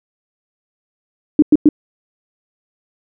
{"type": "tone bursts", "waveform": "sine", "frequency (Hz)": 300, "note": "D4", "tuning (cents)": 37, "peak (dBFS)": -4, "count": 3, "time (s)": [1.39, 1.689], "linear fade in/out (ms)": 2, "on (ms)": 33, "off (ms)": 100, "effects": []}